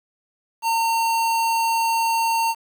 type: tone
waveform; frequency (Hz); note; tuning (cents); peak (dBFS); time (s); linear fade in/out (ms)
square; 912; A#5; -38; -19; 0.62-2.55; 50
effects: 8-bit